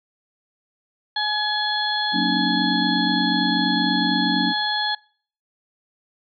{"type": "harmonic tone", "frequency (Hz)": 845, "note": "G#5", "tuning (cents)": 30, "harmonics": [1, 2, 4, 5], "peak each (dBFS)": [-26, -26, -26, -26], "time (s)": [1.16, 4.95], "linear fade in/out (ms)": 5}
{"type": "chord", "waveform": "sine", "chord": "D# minor seventh", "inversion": "first", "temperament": "equal with one note detuned", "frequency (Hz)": [185, 233.1, 277.2, 305.6], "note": ["F#3", "A#3", "C#4", "D#4"], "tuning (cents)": [0, 0, 0, -31], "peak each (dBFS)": [-25, -26, -25, -27], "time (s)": [2.12, 4.54], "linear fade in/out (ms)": 50}
{"effects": ["noise-tail reverb RT60 0.5 s tail -24 dB re dry"]}